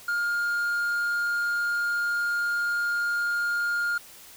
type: tone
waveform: triangle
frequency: 1413 Hz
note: F6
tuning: 20 cents sharp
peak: -22 dBFS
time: 0.08-3.98 s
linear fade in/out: 5 ms
effects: white hiss -48 dBFS RMS until 4.36 s